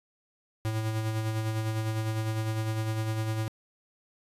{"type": "tone with tremolo", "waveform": "square", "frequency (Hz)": 110, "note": "A2", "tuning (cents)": 0, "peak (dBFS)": -27, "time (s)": [0.65, 3.48], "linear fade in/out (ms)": 0, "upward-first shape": "sine", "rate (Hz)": 9.9, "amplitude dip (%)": 40, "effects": ["resampled to 32000 Hz"]}